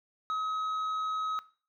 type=tone with tanh clipping; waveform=triangle; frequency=1274 Hz; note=D#6; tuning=41 cents sharp; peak=-30 dBFS; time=0.3-1.39 s; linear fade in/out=0 ms; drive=9 dB; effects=noise-tail reverb RT60 0.4 s tail -18 dB re dry